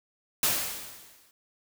white noise with exponential decay, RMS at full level -23 dBFS, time 0.43-1.31 s, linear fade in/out 1 ms, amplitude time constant 190 ms, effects none

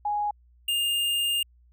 sine / square tone pair in turn, 830 / 2817 Hz, G#5 / F7, -1 / +14 cents, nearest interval octave + major sixth, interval 2115 cents, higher second, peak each -24 dBFS, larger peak neither, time 0.05-0.31 / 0.68-1.43 s, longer second, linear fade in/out 5 ms, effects added 60 Hz sine -55 dBFS peak until 1.72 s

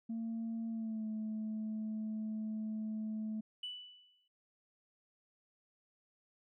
sine tone with pitch glide, 227 to 217 Hz, A#3 to A3, -46 to -24 cents, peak -35 dBFS, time 0.09-3.41 s, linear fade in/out 10 ms, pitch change -78 cents, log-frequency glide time 0.69-1.06 s
sine tone with exponential decay, 2973 Hz, F#7, 8 cents sharp, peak -37 dBFS, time 3.63-4.28 s, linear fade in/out 5 ms, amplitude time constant 140 ms
effects tanh soft clip ceiling -34 dBFS

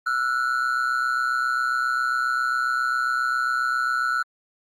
triangle ring-modulated tone, 1400 Hz, F6, 4 cents sharp, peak -16 dBFS, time 0.06-4.23 s, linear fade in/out 10 ms, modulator 63.7 Hz, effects Opus 48 kbps

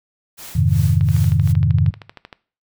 white noise with tremolo, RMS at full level -35 dBFS, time 0.37-1.53 s, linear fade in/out 20 ms, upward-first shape sine, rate 2.7 Hz, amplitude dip 90%
sine chord, F minor seventh, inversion none, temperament equal with one note detuned, 87.31 / 103.83 / 132.26 / 155.56 Hz, F2 / Ab2 / C3 / Eb3, 0 / 0 / +19 / 0 cents, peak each -18 dBFS, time 0.55-1.91 s, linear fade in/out 10 ms
click train, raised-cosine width 0.3 ms, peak -19 dBFS, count 18, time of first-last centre 1.01-2.328 s, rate 12.9 Hz
effects noise-tail reverb RT60 0.4 s tail -19 dB re dry

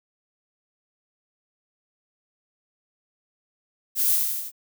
violet noise with echo, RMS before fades -22 dBFS, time 3.95-4.19 s, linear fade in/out 50 ms, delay 82 ms, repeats 4, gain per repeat -3 dB, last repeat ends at 4.518 s, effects none

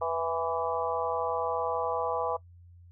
harmonic tone with a mistuned harmonic, 164.81 Hz, E3, in tune, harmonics 3 / 4 / 5 / 6 / 7, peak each -32 / -33 / -34 / -35 / -35 dBFS, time 0.01-2.37 s, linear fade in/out 10 ms, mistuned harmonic 6, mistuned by +19 cents, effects noise-tail reverb RT60 0.1 s tail -21 dB re dry + added 87 Hz sine -50 dBFS peak until 2.91 s

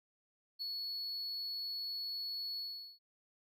triangle tone with ADSR envelope, 4392 Hz, C#8, 17 cents flat, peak -35 dBFS, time 0.59-2.99 s, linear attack 29 ms, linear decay 5 ms, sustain -2 dB, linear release 410 ms, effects none

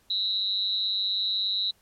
sine tone with amplitude modulation, 3919 Hz, B7, 14 cents flat, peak -20 dBFS, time 0.1-1.71 s, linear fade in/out 5 ms, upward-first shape sine, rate 198 Hz, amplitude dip 90%, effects pink hiss -64 dBFS RMS until 1.81 s + MP3 64 kbps

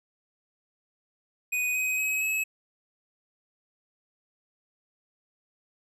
square tone with pitch steps, 2489 / 2518 / 2547 / 2577 Hz, D#7 / D#7 / D#7 / E7, 0 / +20 / +40 / -40 cents, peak -26 dBFS, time 1.52-2.44 s, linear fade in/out 10 ms, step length 230 ms, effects none

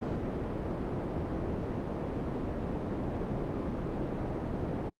white low-pass noise, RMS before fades -34 dBFS, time 0.01-4.9 s, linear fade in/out 20 ms, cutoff 400 Hz, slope 12 dB/octave, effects noise-tail reverb RT60 0.1 s tail -26 dB re dry + Opus 48 kbps

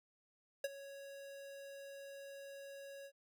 square tone with ADSR envelope, 554.4 Hz, C#5, in tune, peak -34 dBFS, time 0.64-3.12 s, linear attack 4 ms, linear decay 31 ms, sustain -16 dB, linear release 67 ms, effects none

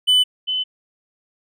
triangle / sine tone pair in turn, 3000 / 3026 Hz, F#7 / F#7, +23 / +38 cents, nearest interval unison, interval 15 cents, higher second, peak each -10 / -19 dBFS, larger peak first, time 0.07-0.24 / 0.47-0.64 s, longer neither, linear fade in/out 20 ms, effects none

